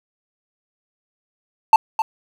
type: tone with echo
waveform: triangle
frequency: 885 Hz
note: A5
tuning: 10 cents sharp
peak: -3 dBFS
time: 1.73-1.76 s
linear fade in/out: 2 ms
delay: 260 ms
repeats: 1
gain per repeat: -11 dB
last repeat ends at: 2.02 s
effects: 7-bit